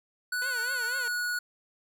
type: tone with pitch glide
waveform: square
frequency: 1480 to 1459.6 Hz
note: F#6 to F#6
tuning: 0 to -24 cents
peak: -29 dBFS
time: 0.32-1.39 s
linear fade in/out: 5 ms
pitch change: -24 cents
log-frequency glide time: 0.53-1.25 s
type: tone with vibrato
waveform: 10% pulse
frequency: 493.9 Hz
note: B4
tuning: in tune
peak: -31 dBFS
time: 0.42-1.08 s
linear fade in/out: 0 ms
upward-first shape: triangle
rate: 4.1 Hz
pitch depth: 190 cents each way
effects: none